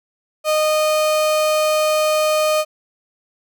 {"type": "tone", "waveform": "35% pulse", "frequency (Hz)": 616, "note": "D#5", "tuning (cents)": -17, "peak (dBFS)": -13, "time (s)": [0.44, 2.65], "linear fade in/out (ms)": 50, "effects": []}